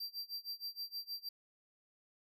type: tone with tremolo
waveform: square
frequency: 4709 Hz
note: D8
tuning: 4 cents sharp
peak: -39 dBFS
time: 0-1.29 s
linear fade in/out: 5 ms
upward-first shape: sine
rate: 6.4 Hz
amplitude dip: 95%
effects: none